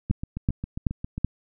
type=two click trains; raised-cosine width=5 ms; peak=-18 / -9 dBFS; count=9 / 4; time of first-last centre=0.1-1.18 / 0.11-1.246 s; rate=7.41 / 2.64 Hz; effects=none